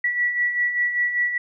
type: beating tone pair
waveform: sine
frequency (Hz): 1942 / 1947.1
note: B6 / B6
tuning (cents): -30 / -25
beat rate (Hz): 5.1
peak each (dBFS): -28 / -20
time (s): 0.04-1.38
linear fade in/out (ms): 5
effects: none